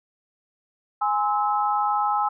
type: chord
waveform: sine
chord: Ab augmented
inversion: none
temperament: just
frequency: 830.6 / 1038.3 / 1297.8 Hz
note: Ab5 / C6 / E6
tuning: 0 / -14 / -27 cents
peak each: -22 / -28 / -25 dBFS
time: 1.01-2.29 s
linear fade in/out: 10 ms
effects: none